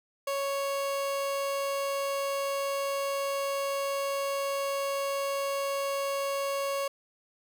30% pulse tone, 554.4 Hz, C#5, in tune, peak -26 dBFS, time 0.27-6.88 s, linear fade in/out 5 ms, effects none

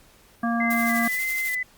harmonic tone, 233.1 Hz, A#3, in tune, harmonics 1 / 3 / 5 / 7, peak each -23 / -28 / -30 / -31 dBFS, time 0.43-1.08 s, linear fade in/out 5 ms
sine tone with vibrato, 2036 Hz, C7, 48 cents flat, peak -24 dBFS, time 0.6-1.63 s, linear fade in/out 5 ms, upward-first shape square, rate 1.7 Hz, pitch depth 26 cents each way
blue noise with tremolo, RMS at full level -31 dBFS, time 0.7-1.55 s, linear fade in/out 5 ms, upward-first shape sine, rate 12 Hz, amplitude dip 50%
effects pink hiss -55 dBFS RMS until 1.77 s + Opus 48 kbps

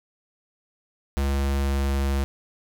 square tone with pitch glide, 69.3 to 68.74 Hz, C#2 to C#2, 0 to -14 cents, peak -22 dBFS, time 1.17-2.24 s, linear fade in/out 0 ms, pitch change -14 cents, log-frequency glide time 1.3-1.98 s, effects none

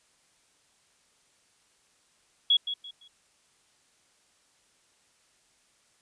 sine tone with echo, 3347 Hz, G#7, 13 cents sharp, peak -18 dBFS, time 2.5-2.57 s, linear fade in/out 5 ms, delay 170 ms, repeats 3, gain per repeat -11 dB, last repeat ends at 3.08 s, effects white hiss -66 dBFS RMS until 6.01 s + resampled to 22050 Hz

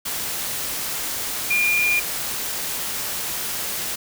sine tone in noise, 2411 Hz, D7, 45 cents sharp, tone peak -17 dBFS, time 1.5-2 s, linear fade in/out 10 ms, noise white, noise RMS -27 dBFS, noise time 0.05-3.96 s, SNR +7 dB, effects none

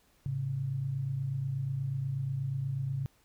sine tone pair together, 108.2 / 136.48 Hz, A2 / C#3, -29 / -27 cents, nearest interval major third, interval 402 cents, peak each -38 / -31 dBFS, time 0.26-3.06 s, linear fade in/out 0 ms, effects pink hiss -67 dBFS RMS until 3.24 s

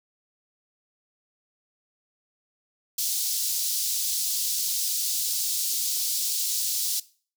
pink high-pass noise, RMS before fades -27 dBFS, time 2.98-7 s, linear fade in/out 5 ms, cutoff 4400 Hz, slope 24 dB/octave, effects noise-tail reverb RT60 0.4 s tail -19 dB re dry

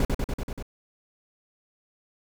brown noise with echo, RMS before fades -22 dBFS, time 0-0.05 s, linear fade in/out 2 ms, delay 96 ms, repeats 6, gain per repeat -2 dB, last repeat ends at 0.626 s, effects none

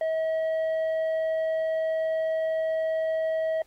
sine tone with tanh clipping, 641 Hz, E5, 49 cents flat, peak -25 dBFS, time 0.01-3.62 s, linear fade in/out 2 ms, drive 5 dB, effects pink hiss -64 dBFS RMS until 3.66 s + AAC 48 kbps

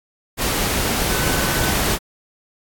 sine tone in noise, 1511 Hz, F#6, 36 cents sharp, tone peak -29 dBFS, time 1.07-1.74 s, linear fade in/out 50 ms, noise pink, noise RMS -20 dBFS, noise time 0.37-1.99 s, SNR -12 dB, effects AAC 64 kbps

